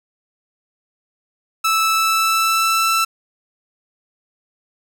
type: tone with pitch glide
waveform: sawtooth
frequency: 1313 to 1330.6 Hz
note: E6 to E6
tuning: -7 to +16 cents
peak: -11 dBFS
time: 1.64-3.05 s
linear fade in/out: 10 ms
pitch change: +23 cents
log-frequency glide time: 1.87-2.92 s
effects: none